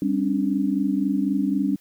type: tone cluster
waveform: sine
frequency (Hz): 198 / 268.6 / 292.5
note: G3 / C4 / D4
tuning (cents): +18 / +46 / -7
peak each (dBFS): -24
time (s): 0.02-1.76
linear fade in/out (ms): 2
effects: white hiss -59 dBFS RMS until 1.8 s